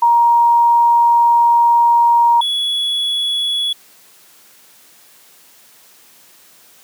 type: tone pair in turn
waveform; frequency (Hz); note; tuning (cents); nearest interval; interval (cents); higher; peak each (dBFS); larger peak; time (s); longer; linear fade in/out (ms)
sine / triangle; 941 / 3384; A#5 / G#7; +16 / +32; octave + minor seventh; 2216; second; -8 / -14; first; 0.02-2.41 / 2.41-3.73; first; 5
effects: white hiss -47 dBFS RMS until 6.83 s + high-pass 150 Hz 12 dB/octave